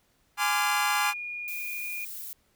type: chord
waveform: 25% pulse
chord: D half-diminished seventh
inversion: second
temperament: equal with one note detuned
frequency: 830.6 / 1023.8 / 1174.7 / 1396.9 Hz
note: Ab5 / C6 / D6 / F6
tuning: 0 / -38 / 0 / 0 cents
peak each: -24 / -27 / -26 / -27 dBFS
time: 0.37-1.14 s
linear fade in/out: 50 ms
type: tone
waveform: sine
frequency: 2435 Hz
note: D#7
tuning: 38 cents flat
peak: -33 dBFS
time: 1.04-2.05 s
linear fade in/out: 5 ms
type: noise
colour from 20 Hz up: violet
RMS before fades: -39 dBFS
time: 1.48-2.33 s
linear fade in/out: 0 ms
effects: pink hiss -68 dBFS RMS until 2.55 s